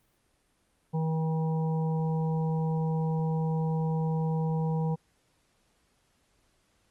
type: harmonic tone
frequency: 160 Hz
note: D#3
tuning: 49 cents sharp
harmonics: 1 / 3 / 5 / 6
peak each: -26 / -36 / -40 / -42 dBFS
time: 0.93-4.96 s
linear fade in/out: 20 ms
effects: pink hiss -70 dBFS RMS until 6.9 s + Opus 32 kbps